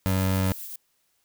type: tone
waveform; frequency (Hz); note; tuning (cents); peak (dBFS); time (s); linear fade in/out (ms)
25% pulse; 94.2; F#2; +32; -18; 0.06-0.52; 0
type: noise with tremolo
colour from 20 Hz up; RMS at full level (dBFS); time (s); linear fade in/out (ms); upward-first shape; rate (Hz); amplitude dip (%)
violet; -36; 0.06-0.76; 5; triangle; 7.6; 40
effects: white hiss -70 dBFS RMS until 1.24 s